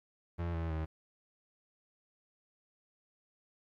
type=tone with pitch steps; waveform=35% pulse; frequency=85.3 / 82.1 / 79.2 Hz; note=F2 / E2 / D#2; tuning=-40 / -6 / +31 cents; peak=-32 dBFS; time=0.38-0.86 s; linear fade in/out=20 ms; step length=160 ms; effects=low-pass 2000 Hz 12 dB/octave + 12-bit